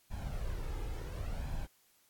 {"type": "noise with flanger", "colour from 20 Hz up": "brown", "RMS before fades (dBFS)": -38, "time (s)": [0.1, 1.67], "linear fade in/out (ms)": 20, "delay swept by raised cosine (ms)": [1.2, 2.4], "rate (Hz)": 0.7, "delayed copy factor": 0.6, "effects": ["white hiss -69 dBFS RMS until 2.09 s", "AAC 64 kbps"]}